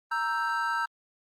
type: chord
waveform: triangle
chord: E diminished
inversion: second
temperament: equal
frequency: 932.3 / 1318.5 / 1568 Hz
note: Bb5 / E6 / G6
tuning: 0 / 0 / 0 cents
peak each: -29 dBFS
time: 0.11-0.86 s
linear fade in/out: 10 ms
effects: Opus 32 kbps